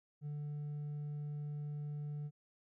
sine tone with hard clipping, 147.4 Hz, D3, 7 cents sharp, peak -40 dBFS, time 0.21-2.31 s, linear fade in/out 50 ms, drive 2 dB, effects none

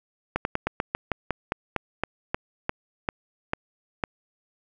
slowing click train, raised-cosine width 0.5 ms, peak -9 dBFS, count 16, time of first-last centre 0.36-4.038 s, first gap 91 ms, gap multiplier 1.13, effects none

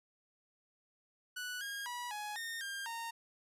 sawtooth tone with pitch steps, 1480 / 1627 / 972 / 838 / 1833 / 1601 / 922 Hz, F#6 / G#6 / B5 / G#5 / A#6 / G6 / A#5, 0 / -36 / -28 / +15 / -30 / +36 / -19 cents, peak -36 dBFS, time 1.36-3.11 s, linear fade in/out 10 ms, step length 250 ms, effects resampled to 32000 Hz

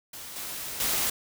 white noise with level steps, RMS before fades -41 / -36 / -27 dBFS, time 0.13-1.1 s, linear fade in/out 5 ms, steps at 0.36 / 0.8 s, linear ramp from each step 2 ms, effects none

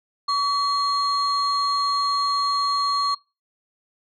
sine tone pair together, 1134 / 4254 Hz, C#6 / C8, +39 / +28 cents, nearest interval octave + major seventh, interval 2289 cents, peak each -19 / -23 dBFS, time 0.28-3.15 s, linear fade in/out 10 ms, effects noise-tail reverb RT60 0.3 s tail -26 dB re dry + tanh soft clip ceiling -15 dBFS

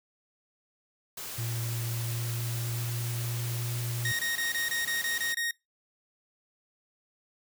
white noise, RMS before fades -39 dBFS, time 1.17-5.33 s, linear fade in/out 5 ms
triangle tone with pitch glide, 116.54 to 119.13 Hz, A#2 to A#2, 0 to +38 cents, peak -29 dBFS, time 1.38-4.12 s, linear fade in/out 5 ms, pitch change +38 cents, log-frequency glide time 1.86-3.67 s
sawtooth tone bursts, 1864.7 Hz, A#6, in tune, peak -25 dBFS, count 9, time 4.05-5.51 s, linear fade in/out 2 ms, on 140 ms, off 25 ms
effects noise-tail reverb RT60 0.2 s tail -24 dB re dry

